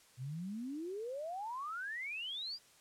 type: exponential sweep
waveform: sine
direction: up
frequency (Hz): 120.6 to 4978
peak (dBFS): -39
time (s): 0.17-2.59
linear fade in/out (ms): 50
effects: white hiss -64 dBFS RMS until 2.8 s + low-pass 10000 Hz 12 dB/octave